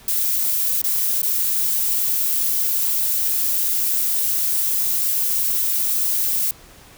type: noise with dropouts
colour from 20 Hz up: violet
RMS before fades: -20 dBFS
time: 0.08-6.51 s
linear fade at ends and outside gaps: 2 ms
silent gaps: 0.817-0.84 / 1.218-1.23 s
effects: pink hiss -46 dBFS RMS until 6.97 s